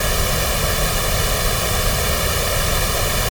pink noise with comb filter, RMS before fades -18 dBFS, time 0-3.29 s, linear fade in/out 5 ms, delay 1.7 ms, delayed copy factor +0.85, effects MP3 96 kbps

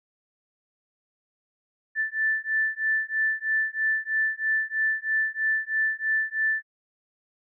sine beating tone pair, 1760 / 1763.1 Hz, A6 / A6, 0 / +3 cents, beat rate 3.1 Hz, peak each -26 dBFS, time 1.95-6.63 s, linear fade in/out 50 ms, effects none

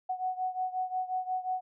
sine beating tone pair, 740 / 745.6 Hz, F#5 / F#5, 0 / +13 cents, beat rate 5.6 Hz, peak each -32 / -35 dBFS, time 0.09-1.61 s, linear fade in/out 10 ms, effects none

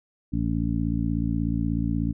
harmonic tone, 56.5 Hz, A1, 47 cents sharp, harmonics 1 / 2 / 3 / 4 / 5, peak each -29 / -29 / -29 / -29 / -29 dBFS, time 0.32-2.13 s, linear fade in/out 20 ms, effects none

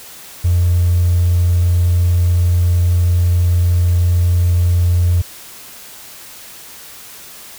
triangle tone with hard clipping, 87.7 Hz, F2, 8 cents sharp, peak -10 dBFS, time 0.44-5.22 s, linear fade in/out 10 ms, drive 3 dB, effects white hiss -36 dBFS RMS until 7.58 s

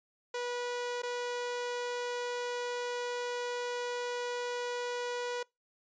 sawtooth tone with dropouts, 487.4 Hz, B4, 23 cents flat, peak -30 dBFS, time 0.34-5.43 s, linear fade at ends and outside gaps 5 ms, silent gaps 1.02-1.032 s, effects noise-tail reverb RT60 0.2 s tail -25 dB re dry + resampled to 16000 Hz

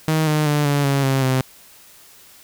sawtooth tone with pitch steps, 157.3 / 152.47 / 147.79 / 143.25 / 138.85 / 134.59 / 130.45 Hz, D#3 / D#3 / D3 / D3 / C#3 / C3 / C3, +19 / -35 / +11 / -43 / +3 / +49 / -5 cents, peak -12 dBFS, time 0.08-1.41 s, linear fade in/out 0 ms, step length 190 ms, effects white hiss -47 dBFS RMS until 2.43 s

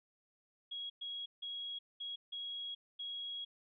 sine tone bursts at uneven times, 3311 Hz, G#7, 6 cents flat, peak -40 dBFS, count 6, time 0.71-0.9 / 1.01-1.26 / 1.42-1.79 / 2-2.16 / 2.32-2.75 / 2.99-3.45 s, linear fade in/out 10 ms, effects none

